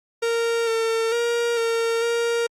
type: tone with pitch steps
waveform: 45% pulse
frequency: 463.2 / 452.6 / 471.3 / 459.1 / 467.5 Hz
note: A#4 / A4 / A#4 / A#4 / A#4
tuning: -11 / +49 / +19 / -26 / +5 cents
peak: -20 dBFS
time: 0.22-2.47 s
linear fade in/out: 10 ms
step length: 450 ms
effects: low-pass 9000 Hz 12 dB/octave + Opus 48 kbps